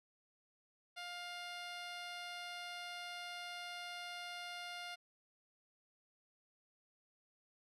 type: tone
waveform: 10% pulse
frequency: 705 Hz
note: F5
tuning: 16 cents sharp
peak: -36 dBFS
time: 0.96-4.96 s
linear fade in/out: 20 ms
effects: low-pass 8000 Hz 12 dB/octave